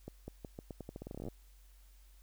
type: accelerating click train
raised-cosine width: 2 ms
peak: -30 dBFS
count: 20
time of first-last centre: 0.08-1.284 s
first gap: 200 ms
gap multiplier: 0.84
effects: added 47 Hz sine -57 dBFS peak until 2.22 s + white hiss -69 dBFS RMS until 2.22 s